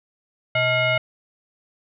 sine tone with frequency modulation, 1393 Hz, F6, 5 cents flat, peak -17 dBFS, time 0.55-0.98 s, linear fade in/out 5 ms, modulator 759 Hz, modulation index 1.8, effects none

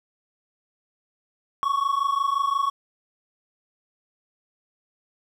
triangle tone pair together, 1100 / 1125.7 Hz, C#6 / C#6, -14 / +26 cents, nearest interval unison, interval 40 cents, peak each -22 dBFS, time 1.63-2.7 s, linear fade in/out 0 ms, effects none

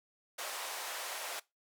pink band-pass noise, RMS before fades -41 dBFS, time 0.38-1.4 s, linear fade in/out 10 ms, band 560 to 15000 Hz, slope 24 dB/octave, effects noise-tail reverb RT60 0.2 s tail -20 dB re dry

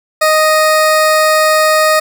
20% pulse tone, 622.3 Hz, D#5, in tune, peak -3 dBFS, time 0.21-2 s, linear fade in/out 10 ms, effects none

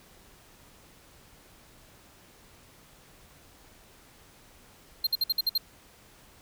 square tone bursts, 4186 Hz, C8, in tune, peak -23 dBFS, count 7, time 5.04-5.579 s, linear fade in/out 5 ms, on 29 ms, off 56 ms, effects pink hiss -56 dBFS RMS until 6.41 s

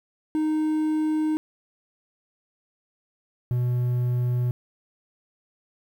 triangle tone pair in turn, 310 / 123.02 Hz, D#4 / B2, -6 / -6 cents, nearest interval octave + major third, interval 1600 cents, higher first, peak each -19 dBFS, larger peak neither, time 0.35-1.37 / 3.51-4.51 s, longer first, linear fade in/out 0 ms, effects 9-bit

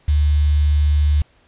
sine tone with quantisation, 73.8 Hz, D2, 9 cents sharp, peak -12 dBFS, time 0.08-1.22 s, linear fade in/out 5 ms, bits 6, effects pink hiss -56 dBFS RMS until 1.47 s + resampled to 8000 Hz

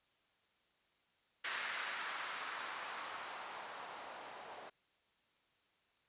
violet noise with low-pass filter sweep, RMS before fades -45 dBFS, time 1.44-4.7 s, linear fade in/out 10 ms, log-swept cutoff 1700 to 690 Hz, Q 1.5, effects white hiss -75 dBFS RMS until 6.08 s + resampled to 8000 Hz

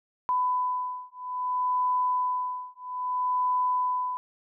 sine beating tone pair, 1000 / 1000.61 Hz, B5 / B5, +21 / +22 cents, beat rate 0.61 Hz, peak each -28 dBFS, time 0.29-4.17 s, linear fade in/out 0 ms, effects none

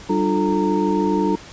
sine tone cluster, 192.8 / 298.2 / 350.7 / 438 / 923 Hz, G3 / D4 / F4 / A4 / A#5, -28 / +27 / +7 / -8 / -17 cents, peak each -22 / -21 / -23 / -24 / -24 dBFS, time 0.09-1.36 s, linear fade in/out 10 ms, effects pink hiss -40 dBFS RMS until 1.52 s + resampled to 16000 Hz

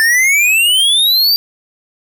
square exponential sweep, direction up, 1760 to 4736 Hz, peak -9 dBFS, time 0-1.36 s, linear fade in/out 0 ms, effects none

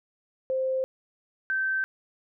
sine tone pair in turn, 523.3 / 1549.7 Hz, C5 / G6, 0 / -20 cents, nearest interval octave + perfect fifth, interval 1880 cents, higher second, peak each -24 dBFS, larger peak neither, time 0.5-0.84 / 1.5-1.84 s, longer neither, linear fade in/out 0 ms, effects none

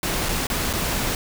pink noise with dropouts, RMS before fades -24 dBFS, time 0.03-1.15 s, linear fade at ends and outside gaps 1 ms, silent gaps 0.287-0.291 / 0.469-0.5 / 0.73-0.735 s, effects none

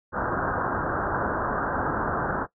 white low-pass noise, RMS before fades -27 dBFS, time 0.12-2.47 s, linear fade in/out 50 ms, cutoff 1600 Hz, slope 96 dB/octave, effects noise-tail reverb RT60 0.1 s tail -18 dB re dry

